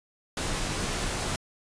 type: noise with comb filter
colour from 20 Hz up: pink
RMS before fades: -30 dBFS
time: 0.37-1.36 s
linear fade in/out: 2 ms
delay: 18 ms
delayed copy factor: -0.5
effects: resampled to 22050 Hz